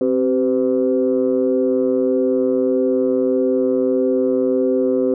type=tone cluster; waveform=sine; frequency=263 / 386.3 / 508 Hz; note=C4 / G4 / B4; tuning=+9 / -25 / +49 cents; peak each=-18 dBFS; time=0.01-5.14 s; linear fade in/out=2 ms; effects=tanh soft clip ceiling -7 dBFS